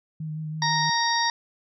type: tone with vibrato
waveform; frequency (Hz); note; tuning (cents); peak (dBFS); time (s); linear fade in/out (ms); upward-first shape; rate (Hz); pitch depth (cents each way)
sine; 155.56; D#3; 0; -29; 0.2-0.9; 5; sine; 6.1; 22
type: harmonic tone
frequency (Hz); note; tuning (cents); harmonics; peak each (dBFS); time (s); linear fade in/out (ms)
932.3; A#5; 0; 1 / 2 / 4 / 5 / 6; -24 / -27 / -30 / -30 / -29; 0.62-1.3; 2
effects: none